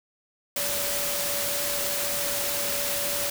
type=tone in noise; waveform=sine; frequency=573 Hz; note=D5; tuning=43 cents flat; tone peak=-34 dBFS; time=0.56-3.3 s; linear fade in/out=5 ms; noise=white; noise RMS=-28 dBFS; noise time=0.56-3.3 s; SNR=-9 dB; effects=none